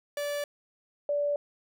45% pulse / sine tone pair in turn, 580 / 580 Hz, D5 / D5, -22 / -22 cents, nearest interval unison, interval 0 cents, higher neither, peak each -30 / -25 dBFS, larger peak second, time 0.17-0.44 / 1.09-1.36 s, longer neither, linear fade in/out 2 ms, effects none

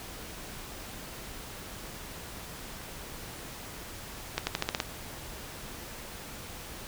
accelerating click train, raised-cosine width 0.2 ms, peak -10 dBFS, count 7, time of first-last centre 4.38-4.802 s, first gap 90 ms, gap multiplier 0.9, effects pink hiss -43 dBFS RMS until 6.87 s

